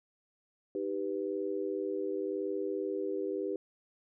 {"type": "chord", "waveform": "sine", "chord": "Eb augmented", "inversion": "none", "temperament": "equal", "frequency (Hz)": [311.1, 392, 493.9], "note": ["Eb4", "G4", "B4"], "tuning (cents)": [0, 0, 0], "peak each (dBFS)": [-38, -34, -38], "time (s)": [0.75, 3.56], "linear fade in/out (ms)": 2, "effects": []}